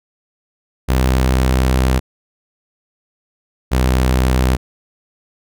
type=tone pair in turn; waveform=sawtooth; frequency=64.3 / 63.71 Hz; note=C2 / C2; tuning=-30 / -45 cents; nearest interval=unison; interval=15 cents; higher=first; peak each=-8 dBFS; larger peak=neither; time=0.88-2 / 3.71-4.57 s; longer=first; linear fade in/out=20 ms; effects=none